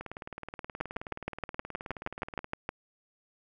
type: two click trains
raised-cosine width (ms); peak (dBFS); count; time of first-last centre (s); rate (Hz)
0.5; -17 / -24; 13 / 47; 0.81-2.691 / 0.01-2.444; 6.38 / 18.9
effects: none